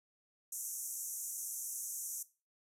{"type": "band-pass noise", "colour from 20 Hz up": "pink", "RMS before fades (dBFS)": -42, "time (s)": [0.52, 2.23], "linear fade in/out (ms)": 5, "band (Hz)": [5900, 14000], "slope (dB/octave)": 96, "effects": ["noise-tail reverb RT60 0.3 s tail -17 dB re dry"]}